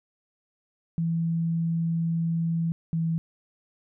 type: tone pair in turn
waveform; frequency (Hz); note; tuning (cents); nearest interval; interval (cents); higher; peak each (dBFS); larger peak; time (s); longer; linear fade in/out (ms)
sine; 165.8 / 163.9; E3 / E3; +10 / -10; unison; 20; first; -23; neither; 0.98-2.72 / 2.93-3.18; first; 0
effects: none